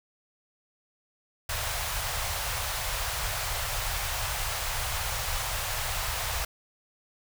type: band-stop noise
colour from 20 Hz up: pink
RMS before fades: -31 dBFS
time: 1.49-6.45 s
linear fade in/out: 5 ms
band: 110 to 620 Hz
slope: 24 dB/octave
effects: none